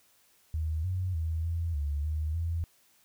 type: tone with pitch steps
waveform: sine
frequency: 78.8 / 92.2 / 80.7 / 83.7 / 72.4 / 77.3 / 83.4 Hz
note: D#2 / F#2 / E2 / E2 / D2 / D#2 / E2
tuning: +23 / -6 / -36 / +27 / -24 / -11 / +21 cents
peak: -28 dBFS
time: 0.54-2.64 s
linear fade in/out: 0 ms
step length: 300 ms
effects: white hiss -65 dBFS RMS until 3.04 s